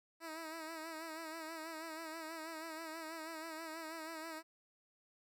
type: tone with vibrato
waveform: 10% pulse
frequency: 321.7 Hz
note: E4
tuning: 42 cents flat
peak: -36 dBFS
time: 0.2-4.43 s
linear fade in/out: 50 ms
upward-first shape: sine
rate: 6.2 Hz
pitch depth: 56 cents each way
effects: none